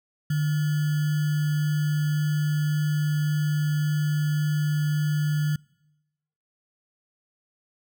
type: tone with sample-and-hold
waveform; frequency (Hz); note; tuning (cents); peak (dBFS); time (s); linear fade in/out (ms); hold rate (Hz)
sine; 150.3; D3; +40; -21; 0.3-5.56; 5; 1575
effects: noise-tail reverb RT60 1.0 s tail -26 dB re dry